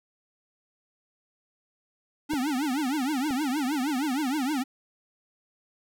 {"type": "tone with vibrato", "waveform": "square", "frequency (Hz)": 278.2, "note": "C#4", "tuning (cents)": 6, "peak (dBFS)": -26, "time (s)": [2.29, 4.64], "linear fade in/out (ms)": 20, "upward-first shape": "triangle", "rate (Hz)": 6.4, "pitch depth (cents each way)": 250}
{"type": "clicks", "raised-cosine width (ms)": 2, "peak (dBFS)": [-21, -25], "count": 2, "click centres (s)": [2.335, 3.308]}
{"effects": []}